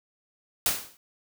white noise with exponential decay, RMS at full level -21 dBFS, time 0.66-0.97 s, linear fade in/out 1 ms, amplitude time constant 67 ms, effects none

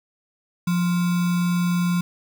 sine tone with sample-and-hold, 176 Hz, F3, 14 cents sharp, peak -18 dBFS, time 0.67-2.01 s, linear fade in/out 5 ms, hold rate 1225 Hz, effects none

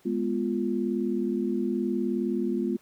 sine chord, F diminished, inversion first, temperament equal, 207.7 / 246.9 / 349.2 Hz, Ab3 / Cb4 / F4, 0 / 0 / 0 cents, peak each -29 dBFS, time 0.05-2.77 s, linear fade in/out 10 ms, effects pink hiss -61 dBFS RMS until 2.81 s + high-pass 100 Hz 12 dB/octave

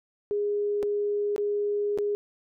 sine tone with dropouts, 411.8 Hz, G#4, 15 cents flat, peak -24 dBFS, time 0.31-2.15 s, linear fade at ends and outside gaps 0 ms, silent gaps 0.828-0.832 / 1.362-1.38 / 1.976-1.986 s, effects none

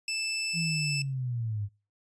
20% pulse tone, 2637 Hz, E7, in tune, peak -25 dBFS, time 0.08-1.02 s, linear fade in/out 2 ms
sine linear sweep, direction down, 169.5 to 99 Hz, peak -29 dBFS, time 0.53-1.69 s, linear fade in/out 50 ms
effects noise-tail reverb RT60 0.3 s tail -23 dB re dry + resampled to 22050 Hz

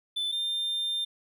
triangle tone pair in turn, 3520 / 3600 Hz, A7 / A7, 0 / +39 cents, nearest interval unison, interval 39 cents, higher second, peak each -26 dBFS, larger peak neither, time 0.16-0.32 / 0.32-1.05 s, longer second, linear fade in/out 10 ms, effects none

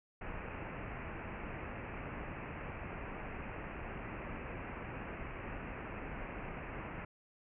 pink low-pass noise, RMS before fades -44 dBFS, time 0.21-7.05 s, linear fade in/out 5 ms, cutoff 2700 Hz, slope 96 dB/octave, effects none

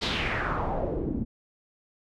pink noise with low-pass filter sweep, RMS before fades -29 dBFS, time 0.01-1.25 s, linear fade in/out 20 ms, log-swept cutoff 4400 to 220 Hz, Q 3.1, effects none

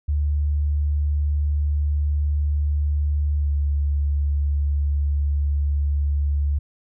sine tone with pitch glide, 73.42 to 71.95 Hz, D2 to D2, 0 to -35 cents, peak -18 dBFS, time 0.08-6.59 s, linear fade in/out 10 ms, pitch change -35 cents, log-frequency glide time 3.38-3.5 s, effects none

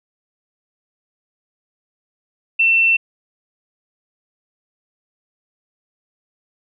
sine tone, 2690 Hz, E7, 34 cents sharp, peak -11 dBFS, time 2.59-2.97 s, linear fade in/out 10 ms, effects none

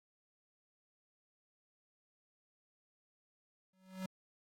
square tone with exponential growth, 187.8 Hz, F#3, 26 cents sharp, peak -37 dBFS, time 3.73-4.06 s, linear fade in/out 5 ms, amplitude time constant 70 ms, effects AAC 48 kbps

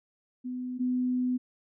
sine tone pair in turn, 251.1 / 251.1 Hz, B3 / B3, +29 / +29 cents, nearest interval unison, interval 0 cents, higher neither, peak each -32 / -25 dBFS, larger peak second, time 0.44-0.79 / 0.79-1.38 s, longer second, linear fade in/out 20 ms, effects none

